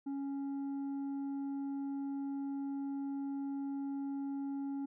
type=tone with tanh clipping; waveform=sine; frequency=277.2 Hz; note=C#4; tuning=in tune; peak=-37 dBFS; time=0.06-4.86 s; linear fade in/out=10 ms; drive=5 dB; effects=none